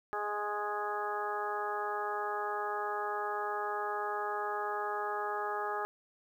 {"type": "harmonic tone with a mistuned harmonic", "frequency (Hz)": 207.7, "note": "G#3", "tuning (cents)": 0, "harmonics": [2, 3, 4, 5, 6, 7, 8], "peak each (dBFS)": [-39, -45, -37, -45, -38, -49, -42], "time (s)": [0.13, 5.85], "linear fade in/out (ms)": 0, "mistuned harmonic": 5, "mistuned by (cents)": 18, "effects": ["11-bit"]}